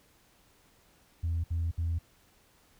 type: tone bursts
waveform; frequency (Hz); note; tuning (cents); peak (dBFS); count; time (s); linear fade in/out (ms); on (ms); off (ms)
sine; 83.4; E2; +21; -26; 3; 1.23-1.988; 10; 210; 64
effects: tanh soft clip ceiling -25 dBFS + pink hiss -64 dBFS RMS until 2.79 s